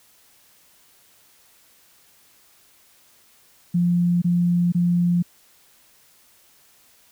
sine tone bursts, 174.61 Hz, F3, in tune, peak -16 dBFS, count 3, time 3.74-5.226 s, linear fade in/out 10 ms, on 480 ms, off 23 ms, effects white hiss -56 dBFS RMS until 7.11 s

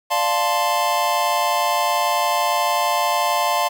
square chord, D minor seventh, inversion none, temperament equal, 587.3 / 698.5 / 880 / 1046.5 Hz, D5 / F5 / A5 / C6, 0 / 0 / 0 / 0 cents, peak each -27 / -23 / -23 / -23 dBFS, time 0.1-3.69 s, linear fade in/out 20 ms, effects 9-bit

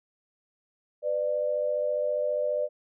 sine tone pair together, 501.2 / 596 Hz, B4 / D5, +25 / +25 cents, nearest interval minor third, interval 300 cents, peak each -30 / -26 dBFS, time 1.02-2.69 s, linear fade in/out 50 ms, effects none

